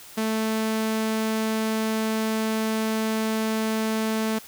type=tone; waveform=sawtooth; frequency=220 Hz; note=A3; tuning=in tune; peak=-19 dBFS; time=0.17-4.39 s; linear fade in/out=10 ms; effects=white hiss -45 dBFS RMS until 4.47 s